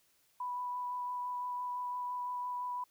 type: tone with vibrato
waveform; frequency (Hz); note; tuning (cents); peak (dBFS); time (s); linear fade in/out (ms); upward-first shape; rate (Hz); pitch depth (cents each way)
sine; 987.8; B5; 0; -35; 0.4-2.84; 5; sine; 5.9; 10
effects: white hiss -71 dBFS RMS until 2.9 s